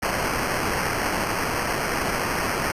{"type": "noise with sample-and-hold", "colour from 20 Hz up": "violet", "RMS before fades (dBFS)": -25, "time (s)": [0.02, 2.72], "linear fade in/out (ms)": 10, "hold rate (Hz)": 3675, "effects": ["resampled to 32000 Hz"]}